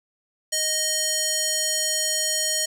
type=tone with band-pass filter; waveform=square; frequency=622.3 Hz; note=D#5; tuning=in tune; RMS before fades=-24 dBFS; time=0.52-2.66 s; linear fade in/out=10 ms; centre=7200 Hz; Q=1.7; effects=none